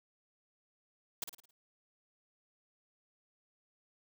white noise with echo, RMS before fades -37 dBFS, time 1.22-1.24 s, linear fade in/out 2 ms, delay 54 ms, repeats 5, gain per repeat -7 dB, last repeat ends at 1.51 s, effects none

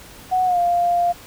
sine tone with pitch glide, 740 to 698.5 Hz, F#5 to F5, 0 to 0 cents, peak -15 dBFS, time 0.31-1.13 s, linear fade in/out 20 ms, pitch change -100 cents, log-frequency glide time 0.45-0.59 s, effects pink hiss -42 dBFS RMS until 1.26 s

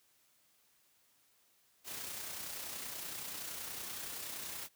white noise with amplitude modulation, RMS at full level -42 dBFS, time 1.84-4.69 s, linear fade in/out 50 ms, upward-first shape sine, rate 30.6 Hz, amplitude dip 35%, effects white hiss -71 dBFS RMS until 4.75 s + high-pass 60 Hz 12 dB/octave

